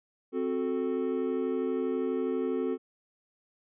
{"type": "chord", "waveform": "triangle", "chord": "F# diminished", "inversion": "second", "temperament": "equal with one note detuned", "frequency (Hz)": [261.6, 367.7, 440], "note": ["C4", "F#4", "A4"], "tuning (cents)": [0, -11, 0], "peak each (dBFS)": -30, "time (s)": [0.32, 2.78], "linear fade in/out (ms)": 50, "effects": ["resampled to 8000 Hz"]}